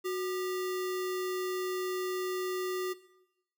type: tone with sample-and-hold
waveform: sine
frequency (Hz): 368.3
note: F#4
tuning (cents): -8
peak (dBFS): -30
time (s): 0.04-2.94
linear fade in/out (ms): 20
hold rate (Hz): 1575
effects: noise-tail reverb RT60 0.9 s tail -17 dB re dry